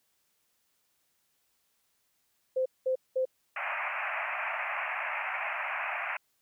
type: tone bursts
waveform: sine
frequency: 518 Hz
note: C5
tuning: 17 cents flat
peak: -25 dBFS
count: 3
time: 2.56-3.254 s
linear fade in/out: 10 ms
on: 98 ms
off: 200 ms
type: band-pass noise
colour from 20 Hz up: white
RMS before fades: -34 dBFS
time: 3.56-6.17 s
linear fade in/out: 5 ms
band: 600 to 2600 Hz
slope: 96 dB/octave
effects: white hiss -74 dBFS RMS until 6.41 s